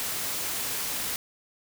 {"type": "noise", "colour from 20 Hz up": "white", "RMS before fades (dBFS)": -31, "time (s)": [0, 1.16], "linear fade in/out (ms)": 0, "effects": []}